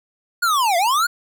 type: linear two-way sweep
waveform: square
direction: down then up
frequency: 1468 to 659.3 to 1468 Hz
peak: -16 dBFS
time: 0.42-1.07 s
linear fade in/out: 10 ms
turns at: 0.77 s
effects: none